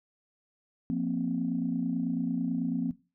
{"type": "chord", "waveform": "sine", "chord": "F suspended fourth", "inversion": "none", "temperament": "just", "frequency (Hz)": [174.61, 232.8, 261.9], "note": ["F3", "Bb3", "C4"], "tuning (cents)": [0, -2, 2], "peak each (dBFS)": [-32, -31, -30], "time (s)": [0.9, 2.91], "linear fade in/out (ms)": 0, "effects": ["noise-tail reverb RT60 0.3 s tail -17 dB re dry", "tanh soft clip ceiling -18 dBFS"]}